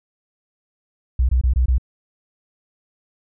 sine tone bursts, 62.6 Hz, B1, 24 cents sharp, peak -13 dBFS, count 5, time 1.19-1.782 s, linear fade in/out 5 ms, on 100 ms, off 23 ms, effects none

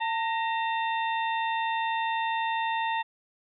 harmonic tone with a mistuned harmonic, 900 Hz, A5, 39 cents sharp, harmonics 1 / 2 / 3 / 4, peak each -27 / -33 / -37 / -39 dBFS, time 0-3.03 s, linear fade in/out 20 ms, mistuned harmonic 2, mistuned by +68 cents, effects none

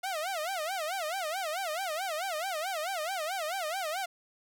sawtooth tone with vibrato, 691 Hz, F5, 19 cents flat, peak -28 dBFS, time 0.03-4.06 s, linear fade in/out 10 ms, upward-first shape sine, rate 4.6 Hz, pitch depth 230 cents each way, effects none

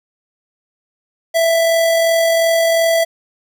square tone with amplitude modulation, 662 Hz, E5, 7 cents sharp, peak -11 dBFS, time 1.34-3.05 s, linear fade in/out 20 ms, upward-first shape sine, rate 42.8 Hz, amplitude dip 25%, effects none

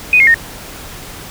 sine tone with pitch steps, 2489 / 2142 / 1843.2 Hz, D#7 / C7 / A#6, 0 / +40 / -20 cents, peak -5 dBFS, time 0.13-0.343 s, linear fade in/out 2 ms, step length 71 ms, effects pink hiss -31 dBFS RMS until 1.3 s

